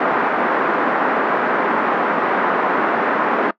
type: band-pass noise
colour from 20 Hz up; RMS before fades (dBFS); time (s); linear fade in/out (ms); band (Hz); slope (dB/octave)
white; -18; 0-3.51; 5; 220 to 1500; 24
effects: noise-tail reverb RT60 0.1 s tail -20 dB re dry